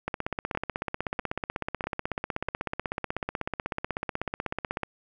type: two click trains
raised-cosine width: 0.5 ms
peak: -15 / -14 dBFS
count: 4 / 78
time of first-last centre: 0.55-2.485 / 0.08-4.833 s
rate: 1.55 / 16.2 Hz
effects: none